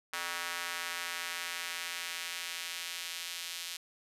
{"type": "tone with high-pass filter sweep", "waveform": "square", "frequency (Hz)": 86.3, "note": "F2", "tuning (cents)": -20, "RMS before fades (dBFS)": -39, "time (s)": [0.13, 3.77], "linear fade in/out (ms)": 5, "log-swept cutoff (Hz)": [1400, 3300], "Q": 1.1, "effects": ["resampled to 32000 Hz"]}